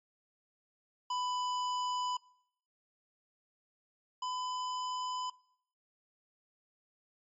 square tone pair in turn, 996 / 1005.2 Hz, B5 / B5, +14 / +30 cents, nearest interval unison, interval 16 cents, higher second, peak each -33 / -35 dBFS, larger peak first, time 1.1-2.17 / 4.22-5.3 s, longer second, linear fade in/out 5 ms, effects noise-tail reverb RT60 0.7 s tail -24 dB re dry + MP3 32 kbps

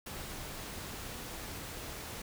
pink noise, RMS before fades -43 dBFS, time 0.06-2.22 s, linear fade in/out 5 ms, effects none

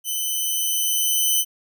5% pulse tone with level ramp, 3029 Hz, F#7, 40 cents sharp, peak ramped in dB -15 to -8 dBFS, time 0.04-1.45 s, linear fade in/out 50 ms, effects none

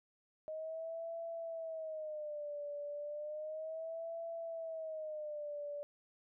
sine tone with vibrato, 622.3 Hz, D#5, in tune, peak -40 dBFS, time 0.48-5.83 s, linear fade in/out 0 ms, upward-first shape sine, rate 0.33 Hz, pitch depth 120 cents each way, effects none

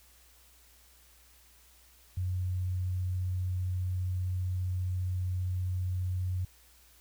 sine tone, 91.5 Hz, F#2, 19 cents flat, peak -29 dBFS, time 2.17-6.45 s, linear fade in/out 5 ms, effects added 60 Hz sine -62 dBFS peak until 7 s + white hiss -61 dBFS RMS until 7 s

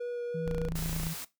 triangle tone with vibrato, 482.1 Hz, B4, 42 cents flat, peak -31 dBFS, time 0-0.69 s, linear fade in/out 10 ms, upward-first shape sine, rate 3.1 Hz, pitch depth 9 cents each way
sine tone with pitch glide, 164.81 to 162.92 Hz, E3 to E3, 0 to -20 cents, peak -34 dBFS, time 0.34-1.14 s, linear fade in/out 10 ms, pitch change -20 cents, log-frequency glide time 0.54-1.01 s
sawtooth tone, 28.77 Hz, A#0, 22 cents flat, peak -31 dBFS, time 0.46-1.09 s, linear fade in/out 0 ms
white noise, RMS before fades -40 dBFS, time 0.75-1.25 s, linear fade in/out 10 ms
effects noise-tail reverb RT60 0.2 s tail -18 dB re dry

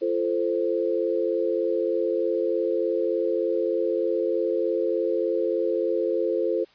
sine chord, F major, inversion none, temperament equal with one note detuned, 343.8 / 440 / 523.3 Hz, F4 / A4 / C5, -27 / 0 / 0 cents, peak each -26 dBFS, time 0.01-6.65 s, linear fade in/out 20 ms, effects white hiss -57 dBFS RMS until 6.74 s + resampled to 11025 Hz

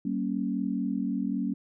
sine chord, G diminished, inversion none, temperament equal with one note detuned, 192.3 / 233.1 / 277.2 Hz, G3 / Bb3 / Db4, -33 / 0 / 0 cents, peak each -31 dBFS, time 0.05-1.54 s, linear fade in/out 5 ms, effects none

